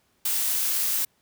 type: noise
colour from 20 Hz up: blue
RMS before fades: -25 dBFS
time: 0.25-1.05 s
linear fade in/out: 5 ms
effects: pink hiss -67 dBFS RMS until 1.21 s + high-pass 60 Hz 12 dB/octave